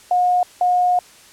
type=tone pair in turn; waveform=sine; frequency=720 / 720 Hz; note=F#5 / F#5; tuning=-47 / -47 cents; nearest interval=unison; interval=0 cents; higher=neither; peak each=-13 dBFS; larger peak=neither; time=0.11-0.43 / 0.61-0.99 s; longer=second; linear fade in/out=2 ms; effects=white hiss -46 dBFS RMS until 1.32 s + low-pass 10000 Hz 12 dB/octave